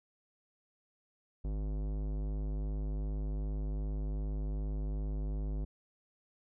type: tone with tanh clipping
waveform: sine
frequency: 51.3 Hz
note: G#1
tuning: 21 cents flat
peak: -35 dBFS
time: 1.44-5.65 s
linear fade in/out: 10 ms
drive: 18 dB
effects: none